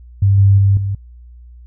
sine tone with level steps, 98.8 Hz, G2, 14 cents sharp, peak -8 / -6 / -8 / -16 dBFS, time 0.22-0.95 s, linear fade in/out 5 ms, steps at 0.38 / 0.58 / 0.77 s, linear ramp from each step 2 ms, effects added 60 Hz sine -36 dBFS peak until 1.66 s

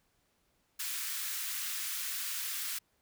white high-pass noise, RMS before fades -37 dBFS, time 0.79-2.79 s, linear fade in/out 10 ms, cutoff 1300 Hz, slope 24 dB/octave, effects pink hiss -74 dBFS RMS until 3.01 s

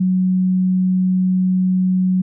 sine tone, 185 Hz, F#3, in tune, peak -13 dBFS, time 0-2.22 s, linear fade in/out 10 ms, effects none

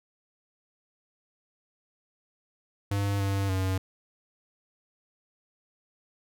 square tone with pitch steps, 100.2 / 98.4 / 94.4 Hz, G2 / G2 / F#2, +38 / +7 / +35 cents, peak -26 dBFS, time 2.91-3.78 s, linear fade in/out 5 ms, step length 290 ms, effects none

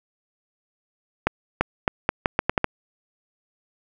accelerating click train, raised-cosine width 0.5 ms, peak -3 dBFS, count 9, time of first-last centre 1.27-2.643 s, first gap 340 ms, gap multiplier 0.79, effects none

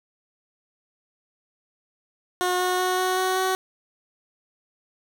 15% pulse tone with pitch steps, 361.9 / 364.6 / 367.4 / 370.1 / 372.9 / 375.7 Hz, F#4 / F#4 / F#4 / F#4 / F#4 / F#4, -38 / -25 / -12 / 0 / +14 / +26 cents, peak -15 dBFS, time 2.41-3.55 s, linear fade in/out 0 ms, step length 190 ms, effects none

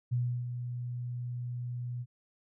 sine tone with ADSR envelope, 122.3 Hz, B2, 16 cents flat, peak -26 dBFS, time 0.11-2.06 s, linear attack 19 ms, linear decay 320 ms, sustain -8 dB, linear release 49 ms, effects none

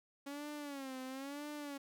sawtooth tone with vibrato, 277.2 Hz, C#4, in tune, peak -39 dBFS, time 0.26-1.78 s, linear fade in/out 10 ms, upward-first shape sine, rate 1 Hz, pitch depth 120 cents each way, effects none

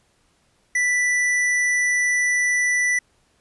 triangle tone with hard clipping, 1975.5 Hz, B6, in tune, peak -19 dBFS, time 0.75-2.99 s, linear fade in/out 5 ms, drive 17 dB, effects pink hiss -63 dBFS RMS until 3.4 s + resampled to 24000 Hz

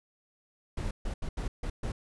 brown noise bursts at uneven times, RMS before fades -33 dBFS, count 6, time 0.77-0.91 / 1.05-1.14 / 1.22-1.29 / 1.37-1.48 / 1.63-1.7 / 1.83-1.92 s, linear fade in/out 5 ms, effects resampled to 24000 Hz

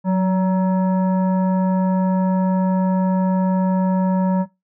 sine tone with frequency modulation, 185 Hz, F#3, in tune, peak -14 dBFS, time 0.04-4.46 s, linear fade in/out 50 ms, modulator 754 Hz, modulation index 0.55, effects noise-tail reverb RT60 0.2 s tail -20 dB re dry

